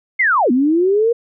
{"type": "linear two-way sweep", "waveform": "sine", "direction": "down then up", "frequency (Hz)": [2180, 236.5, 478.5], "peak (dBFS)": -11, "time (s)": [0.19, 1.13], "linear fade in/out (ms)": 10, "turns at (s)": 0.51, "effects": []}